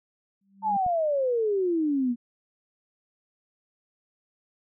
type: tone with exponential growth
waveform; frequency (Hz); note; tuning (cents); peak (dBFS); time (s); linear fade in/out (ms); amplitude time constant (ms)
sine; 196; G3; 0; -31; 0.41-0.77; 5; 77
type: exponential sweep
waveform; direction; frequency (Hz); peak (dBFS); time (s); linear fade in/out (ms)
sine; down; 900 to 233.1; -22; 0.62-2.16; 50
type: click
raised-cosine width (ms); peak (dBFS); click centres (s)
5; -28; 0.864
effects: none